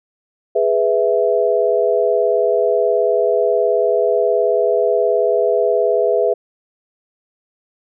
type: chord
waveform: sine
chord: E major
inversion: first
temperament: equal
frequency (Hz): 415.3 / 493.9 / 659.3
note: G#4 / B4 / E5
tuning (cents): 0 / 0 / 0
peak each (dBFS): -17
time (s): 0.55-6.34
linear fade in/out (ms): 10
effects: none